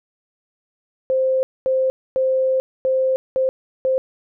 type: tone bursts at uneven times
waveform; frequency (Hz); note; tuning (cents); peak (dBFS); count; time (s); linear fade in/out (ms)
sine; 523.3; C5; 0; -15; 6; 1.1-1.43 / 1.66-1.9 / 2.16-2.6 / 2.85-3.16 / 3.36-3.49 / 3.85-3.98; 0
effects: none